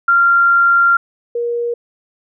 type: tone pair in turn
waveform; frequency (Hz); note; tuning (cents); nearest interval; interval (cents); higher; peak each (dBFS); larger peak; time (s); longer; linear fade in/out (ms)
sine; 1385 / 474.1; F6 / A#4; -15 / +29; octave + perfect fifth; 1856; first; -8 / -16; first; 0.08-0.97 / 1.35-1.74; first; 5
effects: none